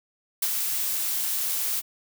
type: noise with ADSR envelope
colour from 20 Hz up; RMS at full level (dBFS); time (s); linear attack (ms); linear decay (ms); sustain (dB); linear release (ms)
blue; -23; 0.42-1.82; 6; 45; -4; 33
effects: none